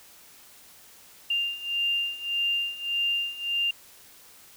sine beating tone pair, 2794 / 2795.7 Hz, F7 / F7, 0 / +1 cents, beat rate 1.7 Hz, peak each -30 / -27 dBFS, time 1.3-3.71 s, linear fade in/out 5 ms, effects white hiss -52 dBFS RMS until 4.56 s

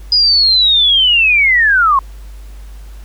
sine linear sweep, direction down, 4978 to 1046.5 Hz, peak -7 dBFS, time 0.12-1.99 s, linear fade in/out 2 ms, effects added 50 Hz sine -29 dBFS peak until 3.04 s + pink hiss -46 dBFS RMS until 3.04 s

